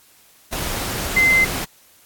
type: tone in noise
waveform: sine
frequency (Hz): 2068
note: C7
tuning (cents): -21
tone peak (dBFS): -12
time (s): 1.16-1.45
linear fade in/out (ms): 10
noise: pink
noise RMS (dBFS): -25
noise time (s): 0.52-1.65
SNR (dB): +10
effects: white hiss -52 dBFS RMS until 2.05 s + AAC 64 kbps